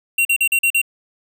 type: tone bursts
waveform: square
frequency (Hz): 2746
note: F7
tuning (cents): -30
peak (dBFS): -14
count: 6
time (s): 0.18-0.816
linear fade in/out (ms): 5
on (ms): 71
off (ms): 42
effects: none